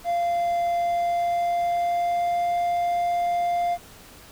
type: tone with pitch glide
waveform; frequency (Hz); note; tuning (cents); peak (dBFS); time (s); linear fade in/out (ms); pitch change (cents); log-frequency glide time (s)
triangle; 692 to 698.4; F5 to F5; -16 to 0; -19; 0.04-3.78; 50; +16; 0.64-2.48
effects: pink hiss -47 dBFS RMS until 4.31 s